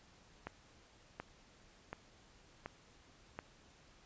click train, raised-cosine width 0.5 ms, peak -27 dBFS, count 5, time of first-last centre 0.47-3.39 s, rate 1.37 Hz, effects pink hiss -64 dBFS RMS until 4.05 s + resampled to 16000 Hz

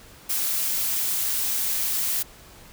blue noise, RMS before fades -25 dBFS, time 0.29-2.23 s, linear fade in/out 10 ms, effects pink hiss -48 dBFS RMS until 2.72 s

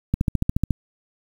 click train, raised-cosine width 5 ms, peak -7 dBFS, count 9, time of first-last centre 0.14-0.707 s, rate 14.1 Hz, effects 7-bit

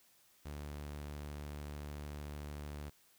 sawtooth tone, 73.42 Hz, D2, in tune, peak -39 dBFS, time 0.45-2.9 s, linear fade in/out 10 ms, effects white hiss -68 dBFS RMS until 3.18 s

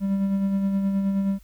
triangle tone with tremolo, 196 Hz, G3, in tune, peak -17 dBFS, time 0-1.39 s, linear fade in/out 50 ms, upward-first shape sine, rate 9.5 Hz, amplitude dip 35%, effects added 50 Hz sine -48 dBFS peak until 1.43 s + white hiss -61 dBFS RMS until 1.43 s

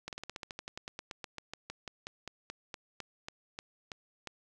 slowing click train, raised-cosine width 0.2 ms, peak -23 dBFS, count 28, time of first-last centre 0.08-4.273 s, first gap 48 ms, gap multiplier 1.08, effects none

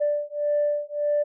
sine beating tone pair, 587.3 / 589 Hz, D5 / D5, 0 / +5 cents, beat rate 1.7 Hz, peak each -24 dBFS, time 0-1.24 s, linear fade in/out 20 ms, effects tanh soft clip ceiling -15 dBFS

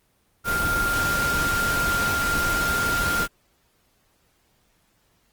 sine tone in noise, 1396.9 Hz, F6, in tune, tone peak -22 dBFS, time 0.44-3.28 s, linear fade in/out 50 ms, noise pink, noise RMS -27 dBFS, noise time 0.44-3.28 s, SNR +2 dB, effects pink hiss -65 dBFS RMS until 5.32 s + Opus 24 kbps

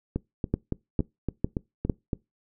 two click trains, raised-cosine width 3 ms, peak -14 / -10 dBFS, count 8 / 4, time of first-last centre 0.16-2.132 / 0.54-1.897 s, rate 3.55 / 2.21 Hz, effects noise-tail reverb RT60 0.2 s tail -23 dB re dry

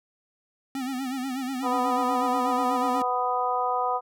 square tone with vibrato, 261.1 Hz, C4, 3 cents flat, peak -29 dBFS, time 0.75-3.02 s, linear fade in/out 2 ms, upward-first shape sine, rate 8.2 Hz, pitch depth 87 cents each way
harmonic tone, 248.5 Hz, B3, 11 cents sharp, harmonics 2 / 3 / 4 / 5, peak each -31 / -27 / -28 / -29 dBFS, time 1.62-4.01 s, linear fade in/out 50 ms
effects none

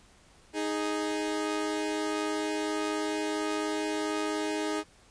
sawtooth tone pair together, 311.1 / 415.3 Hz, D#4 / G#4, 0 / 0 cents, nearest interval perfect fourth, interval 500 cents, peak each -27 / -29 dBFS, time 0.53-4.84 s, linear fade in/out 50 ms, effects pink hiss -59 dBFS RMS until 5.1 s + resampled to 22050 Hz

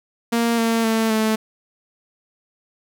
sawtooth tone with pitch steps, 232.9 / 228.1 / 223.4 / 218.8 Hz, A#3 / A#3 / A3 / A3, -1 / -37 / +27 / -9 cents, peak -13 dBFS, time 0.32-1.36 s, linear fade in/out 10 ms, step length 260 ms, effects none

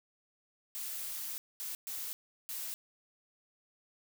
blue noise bursts at uneven times, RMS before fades -40 dBFS, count 4, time 0.75-1.38 / 1.6-1.75 / 1.87-2.13 / 2.49-2.74 s, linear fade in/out 0 ms, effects none

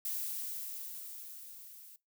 violet noise with level ramp, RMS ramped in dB -36 to -54 dBFS, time 0.05-1.96 s, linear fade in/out 2 ms, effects noise-tail reverb RT60 0.2 s tail -21 dB re dry

